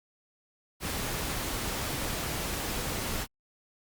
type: noise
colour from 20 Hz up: pink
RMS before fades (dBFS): -33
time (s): 0.8-3.27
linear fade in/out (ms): 50
effects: Opus 48 kbps